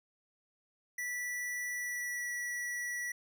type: tone with pitch glide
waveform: square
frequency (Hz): 1961 to 1944.1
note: B6 to B6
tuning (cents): -13 to -28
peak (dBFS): -36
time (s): 0.98-3.12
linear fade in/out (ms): 5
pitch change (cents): -15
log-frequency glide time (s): 1.72-2.3
effects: none